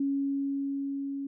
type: tone with level ramp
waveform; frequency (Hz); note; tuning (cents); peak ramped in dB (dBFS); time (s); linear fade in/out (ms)
sine; 277.2; C#4; 0; -25 to -32; 0-1.27; 5
effects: none